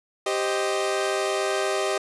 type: chord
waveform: sawtooth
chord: C minor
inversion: second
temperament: equal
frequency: 392 / 523.3 / 622.3 Hz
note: G4 / C5 / Eb5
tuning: 0 / 0 / 0 cents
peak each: -22 / -27 / -23 dBFS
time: 0.26-1.98 s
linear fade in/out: 5 ms
effects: resampled to 24000 Hz